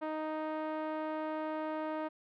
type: tone with low-pass filter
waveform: 5% pulse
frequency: 311.1 Hz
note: D#4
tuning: in tune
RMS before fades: -37 dBFS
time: 0.01-2.09 s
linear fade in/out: 20 ms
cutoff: 790 Hz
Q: 1
effects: none